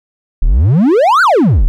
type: exponential two-way sweep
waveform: triangle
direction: up then down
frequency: 30.15 to 1568 to 30.15 Hz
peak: -4 dBFS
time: 0.42-1.68 s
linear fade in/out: 0 ms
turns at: 1.22 s
effects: none